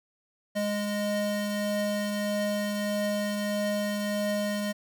square tone pair together, 206.8 / 618.8 Hz, G#3 / D#5, -7 / -10 cents, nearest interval octave + perfect fifth, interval 1897 cents, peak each -30 / -31 dBFS, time 0.55-4.73 s, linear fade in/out 20 ms, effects none

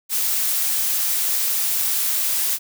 blue noise, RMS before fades -21 dBFS, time 0.09-2.59 s, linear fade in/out 50 ms, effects none

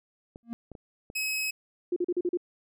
clicks, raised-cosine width 2 ms, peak -30 dBFS, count 4, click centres 0.359 / 0.717 / 0.752 / 1.101 s
triangle tone with exponential growth, 233.1 Hz, A#3, in tune, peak -27 dBFS, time 0.43-0.53 s, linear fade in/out 0 ms, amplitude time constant 21 ms
sawtooth tone, 2557 Hz, D#7, 47 cents sharp, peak -25 dBFS, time 1.15-1.51 s, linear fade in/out 10 ms
sine tone bursts, 353.9 Hz, F4, 23 cents sharp, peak -24 dBFS, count 6, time 1.92-2.373 s, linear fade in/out 5 ms, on 43 ms, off 39 ms
effects none

